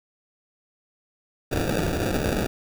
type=noise with sample-and-hold; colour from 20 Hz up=white; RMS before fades=-25 dBFS; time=1.51-2.47 s; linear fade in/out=5 ms; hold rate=1050 Hz; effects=none